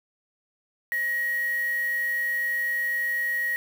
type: tone with quantisation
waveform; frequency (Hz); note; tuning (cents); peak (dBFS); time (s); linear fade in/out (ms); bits
sine; 1894; A#6; +27; -24; 0.92-3.56; 0; 6
effects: none